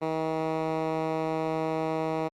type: tone with band-pass filter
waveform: 10% pulse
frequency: 159.3 Hz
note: D#3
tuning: 41 cents sharp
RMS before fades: -29 dBFS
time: 0.01-2.29 s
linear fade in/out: 20 ms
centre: 540 Hz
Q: 0.58
effects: Opus 24 kbps